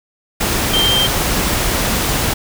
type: tone in noise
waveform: sine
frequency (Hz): 3157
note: G7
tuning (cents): +12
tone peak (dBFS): -13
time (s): 0.73-1.07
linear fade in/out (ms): 10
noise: pink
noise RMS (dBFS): -17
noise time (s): 0.4-2.34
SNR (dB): +1
effects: none